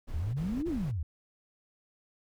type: noise bursts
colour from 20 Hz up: brown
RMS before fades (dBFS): -40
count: 3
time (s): 0.07-0.92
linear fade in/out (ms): 20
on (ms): 270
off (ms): 20
type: exponential two-way sweep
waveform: sine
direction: up then down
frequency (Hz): 70 to 360 to 70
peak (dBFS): -30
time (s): 0.14-1.03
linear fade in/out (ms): 5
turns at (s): 0.68
effects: none